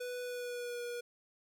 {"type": "tone with pitch glide", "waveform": "square", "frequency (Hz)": [493.9, 480.9], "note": ["B4", "B4"], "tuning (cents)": [0, -46], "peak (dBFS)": -39, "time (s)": [0, 1.01], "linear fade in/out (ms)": 10, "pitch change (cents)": -46, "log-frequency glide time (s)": [0.23, 0.82], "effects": []}